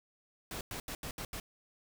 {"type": "noise bursts at uneven times", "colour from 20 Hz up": "pink", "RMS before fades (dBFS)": -41, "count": 6, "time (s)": [[0.51, 0.61], [0.71, 0.8], [0.88, 0.95], [1.03, 1.11], [1.18, 1.25], [1.33, 1.4]], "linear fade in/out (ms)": 2, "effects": []}